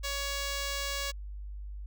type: tone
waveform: 5% pulse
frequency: 560 Hz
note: C#5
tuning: 18 cents sharp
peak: -21 dBFS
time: 0.03-1.12 s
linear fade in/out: 20 ms
effects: added 50 Hz sine -38 dBFS peak until 1.86 s